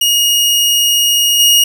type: tone with level steps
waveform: sawtooth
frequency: 2871 Hz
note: F7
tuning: 47 cents sharp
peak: -6 / -3 dBFS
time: 0.01-1.64 s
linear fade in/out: 5 ms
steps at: 1.39 s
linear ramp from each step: 10 ms
effects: none